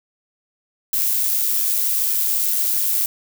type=noise with amplitude modulation; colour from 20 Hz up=violet; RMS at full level=-18 dBFS; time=0.93-3.06 s; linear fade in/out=2 ms; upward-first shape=sine; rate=103 Hz; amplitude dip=35%; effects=none